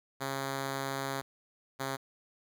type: tone pair in turn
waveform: 5% pulse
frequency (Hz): 136.3 / 135.28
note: C#3 / C#3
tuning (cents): -29 / -42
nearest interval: unison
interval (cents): 13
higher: first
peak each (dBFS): -22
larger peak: neither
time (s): 0.2-1.22 / 1.79-1.97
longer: first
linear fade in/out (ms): 20
effects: none